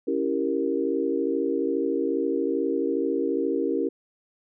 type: chord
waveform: sine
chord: C# diminished seventh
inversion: none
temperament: equal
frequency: 277.2 / 329.6 / 392 / 466.2 Hz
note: C#4 / E4 / G4 / Bb4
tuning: 0 / 0 / 0 / 0 cents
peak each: -28 dBFS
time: 0.07-3.89 s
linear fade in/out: 10 ms
effects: none